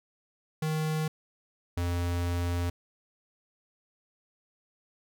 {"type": "tone pair in turn", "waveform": "square", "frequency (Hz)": [156.1, 87.2], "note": ["D#3", "F2"], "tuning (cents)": [6, -2], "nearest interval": "minor seventh", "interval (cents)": 1008, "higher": "first", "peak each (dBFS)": -28, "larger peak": "neither", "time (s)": [[0.62, 1.08], [1.77, 2.7]], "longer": "second", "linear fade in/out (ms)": 5, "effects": []}